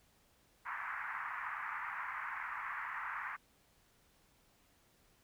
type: band-pass noise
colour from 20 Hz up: pink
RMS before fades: -42 dBFS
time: 0.65-3.37 s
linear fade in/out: 20 ms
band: 930 to 2100 Hz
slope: 48 dB/octave
effects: pink hiss -70 dBFS RMS until 5.23 s